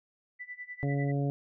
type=tone with tremolo; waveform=sine; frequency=1982 Hz; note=B6; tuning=6 cents sharp; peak=-37 dBFS; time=0.39-1.12 s; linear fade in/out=20 ms; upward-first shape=sine; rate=10 Hz; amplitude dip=90%
type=harmonic tone; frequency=140.9 Hz; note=C#3; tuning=29 cents sharp; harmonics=1 / 2 / 3 / 4 / 5; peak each=-28 / -34 / -38 / -40 / -42 dBFS; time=0.83-1.3 s; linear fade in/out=0 ms
effects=none